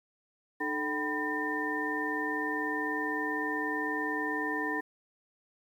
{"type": "tone cluster", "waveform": "sine", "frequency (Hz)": [302.6, 438.2, 767, 993, 1809], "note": ["D#4", "A4", "G5", "B5", "A6"], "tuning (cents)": [-48, -7, -38, 9, 48], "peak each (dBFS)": [-35, -38, -40, -38, -33], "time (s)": [0.6, 4.81], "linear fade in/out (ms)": 10, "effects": ["10-bit"]}